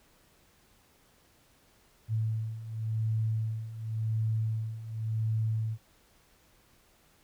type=beating tone pair; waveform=sine; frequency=110 / 110.91 Hz; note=A2 / A2; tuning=0 / +14 cents; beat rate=0.91 Hz; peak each=-34 / -30 dBFS; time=2.08-5.78 s; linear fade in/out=50 ms; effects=pink hiss -64 dBFS RMS until 7.23 s